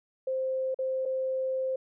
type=tone with dropouts; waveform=sine; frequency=523.3 Hz; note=C5; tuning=in tune; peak=-27 dBFS; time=0.27-1.76 s; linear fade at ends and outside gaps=5 ms; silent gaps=0.745-0.788 / 1.054-1.058 s; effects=none